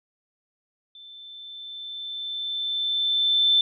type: tone with level ramp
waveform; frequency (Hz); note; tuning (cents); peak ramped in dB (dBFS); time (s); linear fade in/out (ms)
sine; 3538; A7; +9; -43 to -15; 0.95-3.61; 2
effects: none